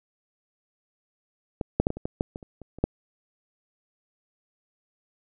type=clicks; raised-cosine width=2 ms; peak=-14 / -6 / -8 / -15 / -23 / -15 / -10 / -21 / -30 / -28 / -28 / -7 dBFS; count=12; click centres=1.612 / 1.8 / 1.869 / 1.904 / 1.97 / 2.055 / 2.209 / 2.359 / 2.428 / 2.617 / 2.786 / 2.84 s; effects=none